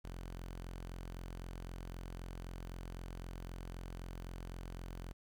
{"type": "tone", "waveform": "sawtooth", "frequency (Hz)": 43.87, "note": "F1", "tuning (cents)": 9, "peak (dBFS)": -40, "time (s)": [0.04, 5.13], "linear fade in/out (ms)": 10, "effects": ["12-bit"]}